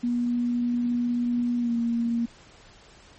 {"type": "tone with pitch glide", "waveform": "sine", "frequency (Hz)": [241.2, 233.8], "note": ["B3", "A#3"], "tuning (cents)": [-41, 5], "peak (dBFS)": -22, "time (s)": [0.03, 2.26], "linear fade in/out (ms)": 10, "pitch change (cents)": -54, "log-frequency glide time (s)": [1.59, 1.73], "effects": ["pink hiss -52 dBFS RMS until 3.18 s", "MP3 32 kbps"]}